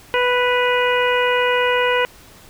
harmonic tone with a mistuned harmonic, 493.9 Hz, B4, in tune, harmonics 1 / 2 / 3 / 4 / 5 / 6, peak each -18 / -21 / -23 / -24 / -25 / -26 dBFS, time 0.14-2.05 s, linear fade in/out 0 ms, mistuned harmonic 6, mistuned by -35 cents, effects pink hiss -45 dBFS RMS until 2.49 s

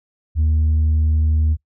sine tone, 77.78 Hz, D#2, in tune, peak -11 dBFS, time 0.35-1.57 s, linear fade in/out 50 ms, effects noise-tail reverb RT60 0.1 s tail -22 dB re dry + tanh soft clip ceiling -12 dBFS

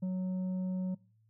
sine tone with tanh clipping, 185 Hz, F#3, in tune, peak -32 dBFS, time 0.02-0.95 s, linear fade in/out 10 ms, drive 5 dB, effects noise-tail reverb RT60 0.4 s tail -24 dB re dry + added 110 Hz sine -65 dBFS peak until 1.29 s

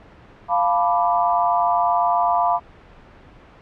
sine chord, B half-diminished seventh, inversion second, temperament equal, 698.5 / 880 / 987.8 / 1174.7 Hz, F5 / A5 / B5 / D6, 0 / 0 / 0 / 0 cents, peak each -19 / -24 / -20 / -24 dBFS, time 0.48-2.6 s, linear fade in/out 50 ms, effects pink hiss -46 dBFS RMS until 3.61 s + low-pass 2000 Hz 12 dB/octave

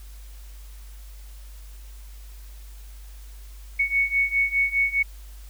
sine beating tone pair, 2217 / 2221.9 Hz, C#7 / C#7, 0 / +3 cents, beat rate 4.9 Hz, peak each -24 / -22 dBFS, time 3.79-5.03 s, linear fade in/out 10 ms, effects added 50 Hz sine -39 dBFS peak until 5.49 s + white hiss -53 dBFS RMS until 5.49 s

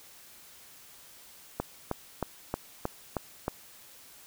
click train, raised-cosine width 1 ms, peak -15 dBFS, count 7, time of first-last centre 1.6-3.481 s, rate 3.19 Hz, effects white hiss -53 dBFS RMS until 4.26 s

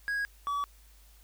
triangle tone pair in turn, 1649 / 1142.2 Hz, G#6 / D6, -13 / -49 cents, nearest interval tritone, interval 636 cents, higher first, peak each -27 dBFS, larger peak neither, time 0.08-0.25 / 0.47-0.64 s, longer neither, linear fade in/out 0 ms, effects added 51 Hz sine -55 dBFS peak until 1.23 s + white hiss -62 dBFS RMS until 1.23 s

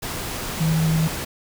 sine tone in noise, 160 Hz, D#3, 49 cents sharp, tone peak -17 dBFS, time 0.6-1.08 s, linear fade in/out 10 ms, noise pink, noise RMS -29 dBFS, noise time 0.02-1.25 s, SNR +9 dB, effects none

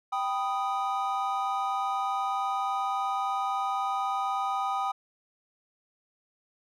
triangle chord, G augmented, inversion none, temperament equal, 784 / 987.8 / 1244.5 Hz, G5 / B5 / D#6, 0 / 0 / 0 cents, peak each -28 / -33 / -29 dBFS, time 0.12-4.92 s, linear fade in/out 10 ms, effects none

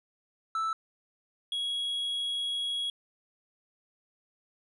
triangle tone pair in turn, 1318.5 / 3322 Hz, E6 / G#7, 0 / 0 cents, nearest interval octave + major third, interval 1600 cents, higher second, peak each -26 / -28 dBFS, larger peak first, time 0.55-0.73 / 1.52-2.9 s, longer second, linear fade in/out 2 ms, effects resampled to 24000 Hz

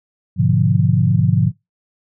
sine chord, G# diminished seventh, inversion none, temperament equal with one note detuned, 103.83 / 124.26 / 146.83 / 174.61 Hz, G#2 / B2 / D3 / F3, 0 / +11 / 0 / 0 cents, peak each -17 dBFS, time 0.36-1.52 s, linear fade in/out 50 ms, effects noise-tail reverb RT60 0.2 s tail -24 dB re dry

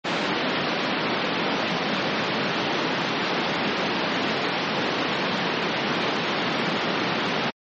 pink band-pass noise, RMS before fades -25 dBFS, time 0.04-7.51 s, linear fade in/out 20 ms, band 170 to 4100 Hz, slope 24 dB/octave, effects MP3 32 kbps

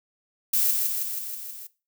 violet noise with echo, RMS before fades -22 dBFS, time 0.53-0.71 s, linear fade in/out 5 ms, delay 160 ms, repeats 6, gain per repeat -3 dB, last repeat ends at 1.67 s, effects noise-tail reverb RT60 0.3 s tail -19 dB re dry

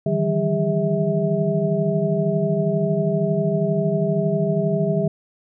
sine tone cluster, 152.4 / 165 / 194.5 / 404.9 / 647 Hz, D#3 / E3 / G3 / G#4 / E5, -36 / +2 / -13 / -44 / -32 cents, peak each -24 dBFS, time 0.06-5.08 s, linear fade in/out 5 ms, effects none

